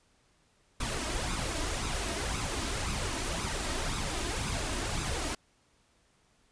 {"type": "noise with flanger", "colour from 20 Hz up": "pink", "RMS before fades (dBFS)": -33, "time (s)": [0.8, 5.35], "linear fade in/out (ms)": 5, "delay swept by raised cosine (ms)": [0.79, 3.19], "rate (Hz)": 1.9, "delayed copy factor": 0.55, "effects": ["pink hiss -68 dBFS RMS until 6.51 s", "resampled to 22050 Hz"]}